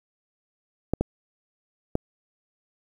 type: clicks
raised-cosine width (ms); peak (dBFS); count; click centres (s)
2; -9; 3; 0.936 / 1.01 / 1.954
effects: 8-bit